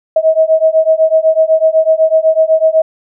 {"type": "beating tone pair", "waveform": "sine", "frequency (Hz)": [634, 642], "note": ["D#5", "E5"], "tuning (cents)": [32, -46], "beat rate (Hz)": 8, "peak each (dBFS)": -10, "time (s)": [0.16, 2.82], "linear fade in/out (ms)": 5, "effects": []}